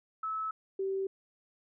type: tone pair in turn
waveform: sine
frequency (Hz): 1300 / 386.5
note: E6 / G4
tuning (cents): -24 / -24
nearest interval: octave + major sixth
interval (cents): 2100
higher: first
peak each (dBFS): -32 / -30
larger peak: second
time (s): 0.23-0.51 / 0.79-1.07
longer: neither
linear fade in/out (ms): 5
effects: none